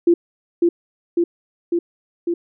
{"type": "tone with echo", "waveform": "sine", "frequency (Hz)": 343.2, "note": "F4", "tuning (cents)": -30, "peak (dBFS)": -9, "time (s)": [0.07, 0.14], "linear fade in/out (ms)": 5, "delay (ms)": 550, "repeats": 4, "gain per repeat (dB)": -2, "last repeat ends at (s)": 2.34, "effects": []}